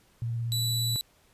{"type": "tone with vibrato", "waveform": "sine", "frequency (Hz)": 116.54, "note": "A#2", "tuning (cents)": 0, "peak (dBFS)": -28, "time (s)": [0.22, 0.96], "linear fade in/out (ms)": 0, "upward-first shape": "triangle", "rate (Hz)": 17, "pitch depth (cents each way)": 24}
{"type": "tone", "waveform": "sawtooth", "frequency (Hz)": 3951, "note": "B7", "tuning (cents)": 0, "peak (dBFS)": -25, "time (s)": [0.52, 1.01], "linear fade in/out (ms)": 0}
{"effects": ["pink hiss -63 dBFS RMS until 1.33 s", "resampled to 32000 Hz"]}